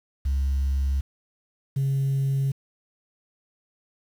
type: tone pair in turn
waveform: sine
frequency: 68.2 / 136.4 Hz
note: C#2 / C#3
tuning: -28 / -28 cents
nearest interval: octave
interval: 1200 cents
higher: second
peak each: -19 dBFS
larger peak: neither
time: 0.25-1.01 / 1.76-2.52 s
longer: neither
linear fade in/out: 10 ms
effects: tanh soft clip ceiling -19 dBFS + 8-bit